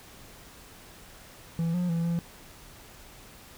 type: tone with pitch steps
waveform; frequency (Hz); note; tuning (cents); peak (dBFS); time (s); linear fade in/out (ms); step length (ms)
triangle; 166.2 / 178 / 167.1 / 169.7; E3 / F3 / E3 / F3; +15 / +33 / +24 / -49; -23; 1.59-2.19; 0; 150
effects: pink hiss -50 dBFS RMS until 3.57 s